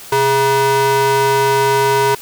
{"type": "ring-modulated tone", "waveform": "square", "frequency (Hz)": 271.1, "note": "C#4", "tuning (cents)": -38, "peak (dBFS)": -9, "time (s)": [0.12, 2.15], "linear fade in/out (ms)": 5, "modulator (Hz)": 685, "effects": ["white hiss -35 dBFS RMS until 2.21 s"]}